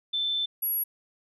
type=tone pair in turn; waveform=sine; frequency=3535 / 11386 Hz; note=A7 / F9; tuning=+7 / +32 cents; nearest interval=octave + minor sixth; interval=2025 cents; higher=second; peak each=-25 dBFS; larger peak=neither; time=0.13-0.46 / 0.62-0.84 s; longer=first; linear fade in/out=10 ms; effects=none